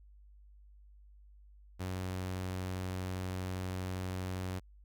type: tone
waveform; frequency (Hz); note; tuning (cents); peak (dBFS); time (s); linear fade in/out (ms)
sawtooth; 92.5; F#2; 0; -32; 1.79-4.6; 20
effects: added 50 Hz sine -55 dBFS peak until 4.84 s